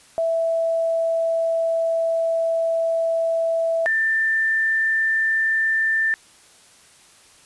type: tone pair in turn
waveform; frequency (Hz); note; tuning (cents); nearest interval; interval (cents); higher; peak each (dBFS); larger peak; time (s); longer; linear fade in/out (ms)
sine; 659.3 / 1783.1; E5 / A6; 0 / +23; octave + perfect fourth; 1723; second; -18 / -17; second; 0.18-3.86 / 3.86-6.14; first; 0
effects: white hiss -51 dBFS RMS until 7.45 s + resampled to 24000 Hz